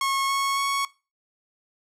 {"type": "tone with pitch steps", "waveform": "sawtooth", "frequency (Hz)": [1091, 1099.9, 1108.8], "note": ["C#6", "C#6", "C#6"], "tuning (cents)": [-28, -14, 0], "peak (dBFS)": -19, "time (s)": [0.01, 0.85], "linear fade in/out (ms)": 2, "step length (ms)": 280, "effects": ["noise-tail reverb RT60 0.3 s tail -20 dB re dry", "low-pass 12000 Hz 12 dB/octave"]}